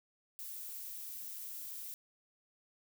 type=noise; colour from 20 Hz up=violet; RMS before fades=-45 dBFS; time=0.39-1.94 s; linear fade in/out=0 ms; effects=none